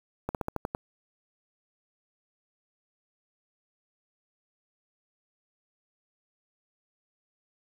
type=slowing click train; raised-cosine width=1 ms; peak=-16 dBFS; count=7; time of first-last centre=0.29-0.749 s; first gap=58 ms; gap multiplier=1.11; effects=7-bit